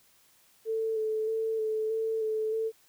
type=tone with vibrato; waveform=sine; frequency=440.5 Hz; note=A4; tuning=2 cents sharp; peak=-27 dBFS; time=0.65-2.72 s; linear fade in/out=50 ms; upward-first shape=square; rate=1.6 Hz; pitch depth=18 cents each way; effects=white hiss -63 dBFS RMS until 2.88 s